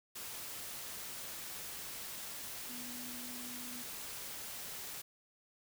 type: tone in noise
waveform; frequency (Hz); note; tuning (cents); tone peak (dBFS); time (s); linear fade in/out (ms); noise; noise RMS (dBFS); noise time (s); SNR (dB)
sine; 245.6; B3; -9; -49; 2.69-3.83; 10; white; -45; 0.15-5.02; -7
effects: none